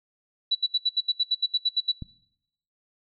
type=tone bursts; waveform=sine; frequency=3943 Hz; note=B7; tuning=4 cents flat; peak=-19 dBFS; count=13; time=0.51-1.92 s; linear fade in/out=10 ms; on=42 ms; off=72 ms
type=click; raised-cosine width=5 ms; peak=-22 dBFS; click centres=2.023 s
effects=noise-tail reverb RT60 0.8 s tail -22 dB re dry